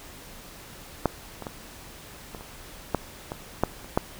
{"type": "clicks", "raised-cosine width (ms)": 1, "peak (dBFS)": [-6, -21, -19, -23, -27, -8, -17, -6, -30, -6], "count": 10, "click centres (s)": [1.057, 1.423, 1.468, 2.348, 2.409, 2.947, 3.319, 3.636, 3.845, 3.975], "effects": ["pink hiss -45 dBFS RMS until 4.19 s"]}